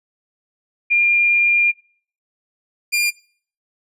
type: tone pair in turn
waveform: sine / sawtooth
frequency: 2403 / 2403 Hz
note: D7 / D7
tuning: +39 / +39 cents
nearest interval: unison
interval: 0 cents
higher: neither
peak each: -12 dBFS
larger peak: neither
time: 0.9-1.72 / 2.92-3.11 s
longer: first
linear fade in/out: 20 ms
effects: noise-tail reverb RT60 0.5 s tail -22 dB re dry + resampled to 32000 Hz